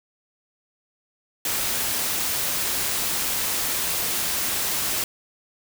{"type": "noise", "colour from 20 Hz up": "white", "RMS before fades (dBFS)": -25, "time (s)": [1.45, 5.04], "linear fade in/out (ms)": 2, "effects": []}